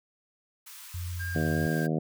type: high-pass noise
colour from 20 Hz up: white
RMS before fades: -46 dBFS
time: 0.66-1.87 s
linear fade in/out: 10 ms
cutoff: 890 Hz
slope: 96 dB/octave
type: tone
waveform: sine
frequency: 88.4 Hz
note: F2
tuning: 22 cents sharp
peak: -32 dBFS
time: 0.94-1.67 s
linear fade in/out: 5 ms
type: tone with vibrato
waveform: triangle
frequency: 1600 Hz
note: G6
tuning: 35 cents sharp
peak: -33 dBFS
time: 1.19-1.88 s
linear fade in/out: 20 ms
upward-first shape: sine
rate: 2.8 Hz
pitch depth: 12 cents each way
type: harmonic tone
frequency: 79.1 Hz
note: D#2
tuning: 29 cents sharp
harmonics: 2 / 3 / 4 / 5 / 6 / 7 / 8 / 9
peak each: -28 / -32 / -34 / -36 / -38 / -39 / -40 / -41 dBFS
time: 1.35-1.99 s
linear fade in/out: 5 ms
effects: none